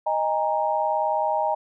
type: chord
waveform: sine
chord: D# suspended fourth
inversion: none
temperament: equal with one note detuned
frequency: 622.3 / 813.5 / 932.3 Hz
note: D#5 / G#5 / A#5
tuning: 0 / -36 / 0 cents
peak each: -25 dBFS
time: 0.06-1.55 s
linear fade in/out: 10 ms
effects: none